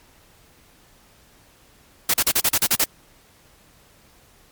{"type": "noise bursts", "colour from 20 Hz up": "white", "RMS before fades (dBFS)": -18, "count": 9, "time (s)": [2.09, 2.843], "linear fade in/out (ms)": 5, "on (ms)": 49, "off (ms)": 39, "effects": ["pink hiss -54 dBFS RMS until 4.51 s", "MP3 96 kbps"]}